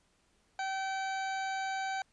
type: harmonic tone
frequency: 770 Hz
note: G5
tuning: 31 cents flat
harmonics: 1 / 2 / 3 / 4 / 5 / 6 / 8 / 9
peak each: -34 / -39 / -45 / -53 / -50 / -50 / -56 / -52 dBFS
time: 0.59-2.02 s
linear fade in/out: 2 ms
effects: pink hiss -71 dBFS RMS until 2.12 s + resampled to 22050 Hz